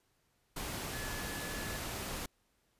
sine tone in noise, 1715 Hz, A6, 45 cents flat, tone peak -46 dBFS, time 0.93-1.78 s, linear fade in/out 5 ms, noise pink, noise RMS -40 dBFS, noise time 0.56-2.26 s, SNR -9 dB, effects pink hiss -75 dBFS RMS until 2.79 s + resampled to 32000 Hz

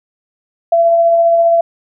sine tone with tremolo, 674 Hz, E5, 38 cents sharp, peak -6 dBFS, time 0.72-1.61 s, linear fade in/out 5 ms, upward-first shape sine, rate 15 Hz, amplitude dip 25%, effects none

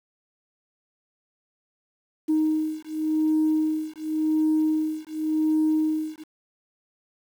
sine beating tone pair, 311.1 / 312 Hz, D#4 / D#4, 0 / +5 cents, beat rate 0.9 Hz, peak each -23 dBFS, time 2.28-6.24 s, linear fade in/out 20 ms, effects tanh soft clip ceiling -15 dBFS + 8-bit

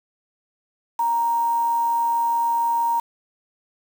sine tone with quantisation, 932.3 Hz, A#5, in tune, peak -18 dBFS, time 0.99-3 s, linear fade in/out 5 ms, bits 6, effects none

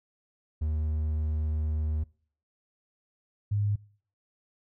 triangle / sine tone pair in turn, 77.1 / 102.92 Hz, D#2 / G#2, -15 / -15 cents, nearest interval perfect fourth, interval 500 cents, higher second, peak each -24 dBFS, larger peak neither, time 0.61-2.04 / 3.51-3.76 s, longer first, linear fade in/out 10 ms, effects noise-tail reverb RT60 0.5 s tail -24 dB re dry

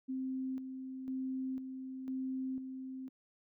sine tone with tremolo, 261.6 Hz, C4, in tune, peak -35 dBFS, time 0.08-3.09 s, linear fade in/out 20 ms, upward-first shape square, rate 1 Hz, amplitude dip 50%, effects none

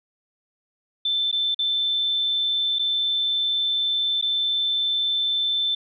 sine tone with dropouts, 3538 Hz, A7, 9 cents sharp, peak -20 dBFS, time 1.05-5.75 s, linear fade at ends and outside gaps 5 ms, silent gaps 1.315-1.326 / 1.546-1.59 / 2.787-2.793 / 4.214-4.224 s, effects none

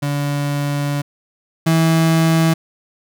35% pulse tone pair in turn, 143.8 / 162.77 Hz, D3 / E3, -36 / -22 cents, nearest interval major second, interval 214 cents, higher second, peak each -16 / -10 dBFS, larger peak second, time 0.02-1.02 / 1.66-2.54 s, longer first, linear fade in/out 10 ms, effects none

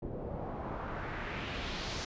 pink noise with low-pass filter sweep, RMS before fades -39 dBFS, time 0.02-2.05 s, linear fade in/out 5 ms, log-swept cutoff 430 to 5700 Hz, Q 1.6, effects resampled to 16000 Hz

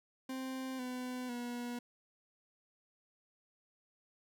40% pulse tone with pitch steps, 261.6 / 251.5 / 241.8 Hz, C4 / B3 / B3, 0 / +32 / -36 cents, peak -38 dBFS, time 0.29-1.79 s, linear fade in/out 5 ms, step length 500 ms, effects none

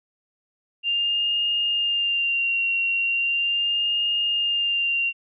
sine tone with vibrato, 2790 Hz, F7, 2 cents flat, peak -20 dBFS, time 0.83-5.13 s, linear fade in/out 50 ms, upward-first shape sine, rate 0.38 Hz, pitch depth 27 cents each way, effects none

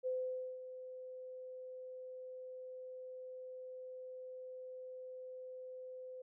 sine tone with ADSR envelope, 511 Hz, C5, 41 cents flat, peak -34 dBFS, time 0.03-6.22 s, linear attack 35 ms, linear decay 520 ms, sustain -12 dB, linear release 6 ms, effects none

